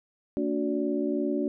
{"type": "tone cluster", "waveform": "sine", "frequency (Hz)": [225, 287.5, 365.8, 578], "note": ["A3", "D4", "F#4", "D5"], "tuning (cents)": [39, -37, -20, -28], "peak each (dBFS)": [-32, -28, -30, -35], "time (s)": [0.37, 1.48], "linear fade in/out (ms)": 0, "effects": []}